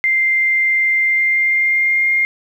sine tone with pitch glide, 2093 to 2121 Hz, C7 to C7, 0 to +23 cents, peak -12 dBFS, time 0.04-2.25 s, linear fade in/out 0 ms, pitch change +23 cents, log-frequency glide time 1.01-2.13 s, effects 8-bit

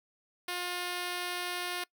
5% pulse tone, 356 Hz, F4, 33 cents sharp, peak -22 dBFS, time 0.48-1.84 s, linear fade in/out 5 ms, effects noise-tail reverb RT60 0.1 s tail -23 dB re dry

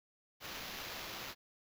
violet noise with sample-and-hold, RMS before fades -45 dBFS, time 0.4-1.35 s, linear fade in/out 50 ms, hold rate 8820 Hz, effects none

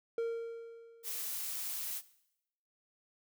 triangle tone with exponential decay, 461.4 Hz, A#4, 18 cents flat, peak -28 dBFS, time 0.18-1.43 s, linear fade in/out 2 ms, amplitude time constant 270 ms
blue noise, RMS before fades -39 dBFS, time 1.03-2.02 s, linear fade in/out 50 ms
effects noise-tail reverb RT60 0.8 s tail -18 dB re dry

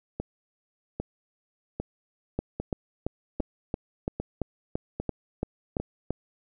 two click trains, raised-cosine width 2 ms, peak -17 / -14 dBFS, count 8 / 12, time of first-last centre 0.2-5.8 / 2.39-6.106 s, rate 1.25 / 2.96 Hz, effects none

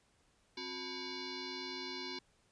sine tone with frequency modulation, 2244 Hz, C#7, 21 cents sharp, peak -40 dBFS, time 0.57-2.19 s, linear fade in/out 5 ms, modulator 627 Hz, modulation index 4.3, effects pink hiss -72 dBFS RMS until 2.51 s + resampled to 22050 Hz

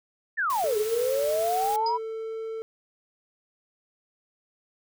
sine exponential two-way sweep, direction down then up, 1860 to 409.9 to 996 Hz, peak -23 dBFS, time 0.37-1.98 s, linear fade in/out 20 ms, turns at 0.77 s
white band-stop noise, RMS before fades -38 dBFS, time 0.5-1.76 s, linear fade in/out 0 ms, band 210 to 590 Hz, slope 48 dB/octave
triangle tone with pitch glide, 442.1 to 446.2 Hz, A4 to A4, +8 to +24 cents, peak -29 dBFS, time 0.64-2.62 s, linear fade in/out 0 ms, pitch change +16 cents, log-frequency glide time 1.22-2.42 s
sine tone with exponential decay, 4978 Hz, D#8, in tune, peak -28 dBFS, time 1.86-1.98 s, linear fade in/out 5 ms, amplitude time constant 26 ms
effects none

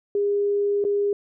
sine tone with dropouts, 406.4 Hz, G#4, 38 cents flat, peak -19 dBFS, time 0.15-1.13 s, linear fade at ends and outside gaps 2 ms, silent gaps 0.841-0.849 s, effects none

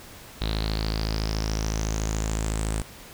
sawtooth tone with low-pass filter sweep, 53.8 Hz, A1, 38 cents flat, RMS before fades -27 dBFS, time 0.41-2.82 s, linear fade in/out 5 ms, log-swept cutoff 3900 to 8600 Hz, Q 8.4, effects pink hiss -45 dBFS RMS until 3.13 s

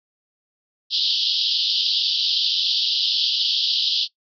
pink band-pass noise, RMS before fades -21 dBFS, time 0.9-4.08 s, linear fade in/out 50 ms, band 3000 to 5100 Hz, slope 96 dB/octave, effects noise-tail reverb RT60 0.1 s tail -19 dB re dry

